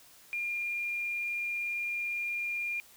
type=tone; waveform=sine; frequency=2406 Hz; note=D7; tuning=41 cents sharp; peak=-31 dBFS; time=0.33-2.8 s; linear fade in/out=0 ms; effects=white hiss -57 dBFS RMS until 2.96 s